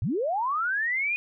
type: linear sweep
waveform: sine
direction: up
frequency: 80.8 to 2489 Hz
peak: -24 dBFS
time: 0.02-1.16 s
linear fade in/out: 0 ms
effects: none